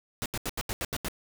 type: noise bursts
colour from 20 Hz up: pink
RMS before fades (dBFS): -32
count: 8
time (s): 0.22-1.084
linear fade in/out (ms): 0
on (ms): 38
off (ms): 80
effects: none